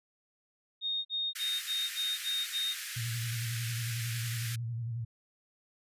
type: tone bursts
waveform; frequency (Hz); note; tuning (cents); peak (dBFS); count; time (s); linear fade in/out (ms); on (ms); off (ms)
sine; 3700; A#7; -14; -30; 7; 0.81-2.754; 50; 240; 44
type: high-pass noise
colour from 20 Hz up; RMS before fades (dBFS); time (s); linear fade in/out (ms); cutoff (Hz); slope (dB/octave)
pink; -40; 1.35-4.56; 10; 1500; 48
type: tone with vibrato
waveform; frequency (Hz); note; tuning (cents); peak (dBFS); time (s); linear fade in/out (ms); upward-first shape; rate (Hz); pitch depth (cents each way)
sine; 116.54; A#2; 0; -33; 2.96-5.05; 10; square; 11; 50
effects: resampled to 32000 Hz